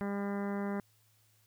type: harmonic tone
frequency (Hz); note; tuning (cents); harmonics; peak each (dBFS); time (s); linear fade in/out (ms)
200.7; G3; +41; 1 / 2 / 3 / 4 / 5 / 6 / 7 / 8 / 9 / 10; -34 / -40 / -44 / -46 / -48 / -50 / -51 / -52 / -53 / -54; 0.01-0.8; 0
effects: added 108 Hz sine -69 dBFS peak until 1.46 s + white hiss -70 dBFS RMS until 1.46 s